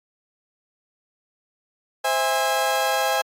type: chord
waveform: 30% pulse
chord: C augmented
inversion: none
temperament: just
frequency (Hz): 523.3 / 654.1 / 817.6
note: C5 / E5 / G#5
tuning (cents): 0 / -14 / -27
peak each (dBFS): -23 / -23 / -20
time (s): 2.04-3.22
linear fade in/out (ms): 10
effects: AAC 48 kbps